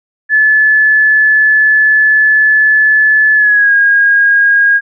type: tone with pitch glide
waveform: sine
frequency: 1728 to 1632 Hz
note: A6 to G#6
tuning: -32 to -31 cents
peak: -5 dBFS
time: 0.29-4.81 s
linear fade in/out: 50 ms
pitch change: -99 cents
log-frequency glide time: 3.34-3.73 s
effects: none